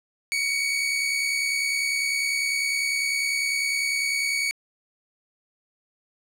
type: tone pair together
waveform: sawtooth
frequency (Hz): 2239 / 2309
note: C#7 / D7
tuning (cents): +17 / -30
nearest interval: minor second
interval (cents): 53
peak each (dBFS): -20 / -28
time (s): 0.32-4.51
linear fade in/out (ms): 0
effects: low-pass 11000 Hz 12 dB/octave + 8-bit